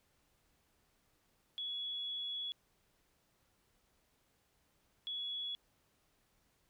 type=tone bursts at uneven times; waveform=sine; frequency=3376 Hz; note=G#7; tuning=28 cents sharp; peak=-38 dBFS; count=2; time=1.58-2.52 / 5.07-5.55 s; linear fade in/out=0 ms; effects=pink hiss -75 dBFS RMS until 6.69 s